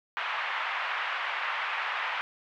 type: band-pass noise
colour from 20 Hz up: pink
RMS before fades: -32 dBFS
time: 0.17-2.21 s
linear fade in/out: 0 ms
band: 900 to 2700 Hz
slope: 24 dB/octave
effects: none